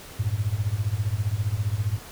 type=tone with tremolo; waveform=sine; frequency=103.9 Hz; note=G#2; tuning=1 cent sharp; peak=-18 dBFS; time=0.19-1.99 s; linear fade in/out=10 ms; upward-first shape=triangle; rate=15 Hz; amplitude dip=100%; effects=pink hiss -43 dBFS RMS until 2.11 s